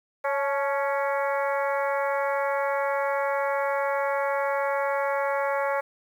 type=harmonic tone with a mistuned harmonic; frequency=277.8 Hz; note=C#4; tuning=4 cents sharp; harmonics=2 / 3 / 4 / 5 / 6 / 7 / 8; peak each=-26 / -30 / -32 / -34 / -36 / -37 / -38 dBFS; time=0.24-5.81 s; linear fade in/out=10 ms; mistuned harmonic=3; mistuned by=+54 cents; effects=9-bit